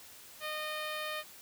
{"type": "tone with notch filter", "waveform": "10% pulse", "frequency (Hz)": 613, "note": "D#5", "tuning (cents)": -26, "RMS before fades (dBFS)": -38, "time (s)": [0.4, 1.24], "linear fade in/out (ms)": 50, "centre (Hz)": 7900, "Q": 1.4, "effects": ["white hiss -53 dBFS RMS until 1.41 s"]}